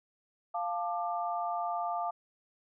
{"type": "chord", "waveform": "sine", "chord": "D minor", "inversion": "first", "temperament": "equal with one note detuned", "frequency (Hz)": [698.5, 880, 1188.3], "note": ["F5", "A5", "D6"], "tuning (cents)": [0, 0, 20], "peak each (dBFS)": [-33, -37, -37], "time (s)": [0.54, 2.11], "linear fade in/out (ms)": 10, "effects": []}